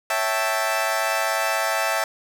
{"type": "chord", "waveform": "20% pulse", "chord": "A dominant seventh", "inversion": "first", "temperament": "equal", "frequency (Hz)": [554.4, 659.3, 784, 880], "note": ["C#5", "E5", "G5", "A5"], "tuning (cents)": [0, 0, 0, 0], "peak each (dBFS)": [-25, -19, -23, -22], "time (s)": [0.1, 2.04], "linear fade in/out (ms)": 2, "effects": []}